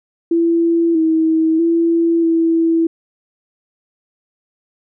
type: tone with pitch steps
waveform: sine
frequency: 335.3 / 320.8 / 334.3 / 329.4 Hz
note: E4 / E4 / E4 / E4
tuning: +30 / -47 / +24 / -1 cents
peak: -11 dBFS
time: 0.31-2.87 s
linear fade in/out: 5 ms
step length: 640 ms
effects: none